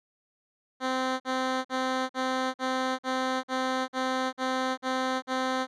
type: tone bursts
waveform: 10% pulse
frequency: 259.3 Hz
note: C4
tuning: 15 cents flat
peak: -18 dBFS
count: 11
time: 0.8-5.67 s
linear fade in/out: 50 ms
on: 400 ms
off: 47 ms
effects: low-pass 5000 Hz 12 dB/octave